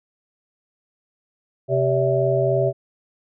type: harmonic tone with a mistuned harmonic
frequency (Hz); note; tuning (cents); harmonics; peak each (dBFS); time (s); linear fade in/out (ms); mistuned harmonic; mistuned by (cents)
130.81; C3; 0; 1 / 3 / 4 / 5; -22 / -22 / -22 / -22; 1.68-2.73; 50; 4; +150
effects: none